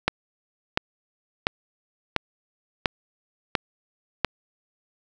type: click train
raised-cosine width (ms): 0.3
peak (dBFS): -3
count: 7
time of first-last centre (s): 0.08-4.247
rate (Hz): 1.44
effects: none